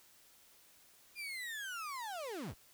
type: linear sweep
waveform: 35% pulse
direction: down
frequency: 2445 to 35 Hz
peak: -39 dBFS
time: 1.15-2.55 s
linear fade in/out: 50 ms
effects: white hiss -64 dBFS RMS until 2.73 s